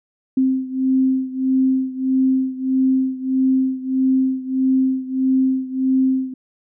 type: beating tone pair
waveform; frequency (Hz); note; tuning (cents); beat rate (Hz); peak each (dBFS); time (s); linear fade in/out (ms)
sine; 261.6 / 263.2; C4 / C4; 0 / +10; 1.6; -17 / -20; 0.37-6.34; 5
effects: none